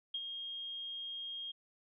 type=tone with ADSR envelope; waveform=sine; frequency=3240 Hz; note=G#7; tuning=43 cents flat; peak=-34 dBFS; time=0.14-1.52 s; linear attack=6 ms; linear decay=48 ms; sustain=-6 dB; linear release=12 ms; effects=none